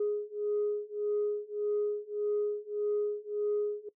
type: beating tone pair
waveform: sine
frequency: 415.3 / 417 Hz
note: G#4 / G#4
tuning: 0 / +7 cents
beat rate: 1.7 Hz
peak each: -32 / -31 dBFS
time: 0-3.89 s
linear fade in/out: 5 ms
effects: noise-tail reverb RT60 0.1 s tail -18 dB re dry + tanh soft clip ceiling -23 dBFS